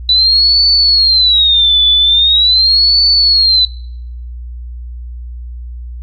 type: tone with vibrato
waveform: sine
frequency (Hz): 3951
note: B7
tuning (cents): 0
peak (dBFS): -6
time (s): 0.09-3.65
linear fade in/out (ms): 2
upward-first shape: sine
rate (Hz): 0.42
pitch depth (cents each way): 220
effects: noise-tail reverb RT60 0.7 s tail -22 dB re dry + added 60 Hz sine -23 dBFS peak until 6.02 s